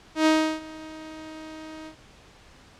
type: tone with ADSR envelope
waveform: sawtooth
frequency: 314.2 Hz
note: D#4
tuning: 17 cents sharp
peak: -12 dBFS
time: 0.15-1.96 s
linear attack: 110 ms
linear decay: 340 ms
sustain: -22 dB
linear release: 92 ms
effects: pink hiss -52 dBFS RMS until 2.79 s + low-pass 6000 Hz 12 dB/octave